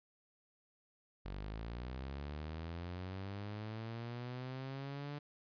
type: linear sweep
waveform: sawtooth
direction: up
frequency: 46.46 to 146.83 Hz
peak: -38 dBFS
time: 1.25-5.19 s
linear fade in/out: 10 ms
effects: resampled to 11025 Hz